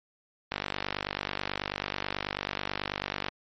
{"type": "click train", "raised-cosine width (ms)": 0.3, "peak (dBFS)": -13, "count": 137, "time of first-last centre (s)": [0.52, 3.284], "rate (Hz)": 49.2, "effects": ["MP3 32 kbps"]}